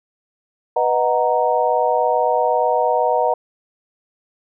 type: chord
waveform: sine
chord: B major seventh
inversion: none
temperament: equal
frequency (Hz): 493.9 / 622.3 / 740 / 932.3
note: B4 / D#5 / F#5 / A#5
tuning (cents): 0 / 0 / 0 / 0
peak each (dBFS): -20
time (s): 0.76-3.34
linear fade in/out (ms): 5
effects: none